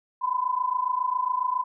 sine tone pair together, 993 / 1020.3 Hz, B5 / C6, +9 / -44 cents, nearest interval unison, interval 47 cents, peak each -26 dBFS, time 0.21-1.64 s, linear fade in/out 20 ms, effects none

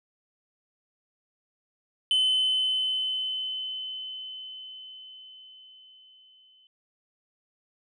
sine tone with exponential decay, 3042 Hz, F#7, 47 cents sharp, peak -17 dBFS, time 2.11-6.67 s, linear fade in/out 1 ms, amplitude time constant 990 ms, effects tanh soft clip ceiling -19 dBFS

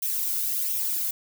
violet noise with flanger, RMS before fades -27 dBFS, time 0.02-1.11 s, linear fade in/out 5 ms, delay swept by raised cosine 0.32 to 1.42 ms, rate 1.4 Hz, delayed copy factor +0.5, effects none

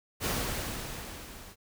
pink noise with level ramp, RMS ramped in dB -29 to -49 dBFS, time 0.2-1.56 s, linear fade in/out 50 ms, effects none

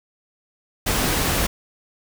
pink noise, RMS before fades -21 dBFS, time 0.86-1.47 s, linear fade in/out 10 ms, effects none

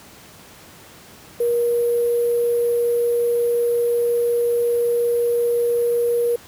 sine tone with sample-and-hold, 475.5 Hz, A#4, 34 cents sharp, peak -16 dBFS, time 1.4-6.36 s, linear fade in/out 5 ms, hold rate 11025 Hz, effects pink hiss -44 dBFS RMS until 6.47 s + high-pass 80 Hz 12 dB/octave

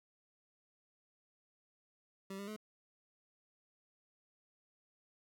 25% pulse tone with pitch steps, 194.1 / 200.2 / 214 Hz, G3 / G3 / A3, -17 / +37 / -48 cents, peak -39 dBFS, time 2.3-2.564 s, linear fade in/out 5 ms, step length 88 ms, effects none

